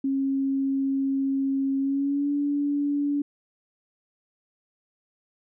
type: tone with pitch glide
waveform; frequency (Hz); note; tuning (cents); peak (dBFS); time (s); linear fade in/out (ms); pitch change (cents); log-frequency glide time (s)
sine; 271.5 to 287.3; C#4 to D4; -36 to -38; -22; 0.04-3.22; 5; +98; 1.79-2.3
effects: none